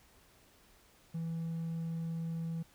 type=tone; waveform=triangle; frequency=164.81 Hz; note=E3; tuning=in tune; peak=-32 dBFS; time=1.14-2.63 s; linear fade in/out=10 ms; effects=tanh soft clip ceiling -29 dBFS + pink hiss -64 dBFS RMS until 2.74 s